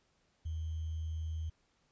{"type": "tone with sample-and-hold", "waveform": "sine", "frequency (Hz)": 79.7, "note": "D#2", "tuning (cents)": 42, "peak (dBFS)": -35, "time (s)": [0.45, 1.5], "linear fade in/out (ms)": 10, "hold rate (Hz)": 3150, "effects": ["pink hiss -74 dBFS RMS until 1.91 s", "resampled to 16000 Hz"]}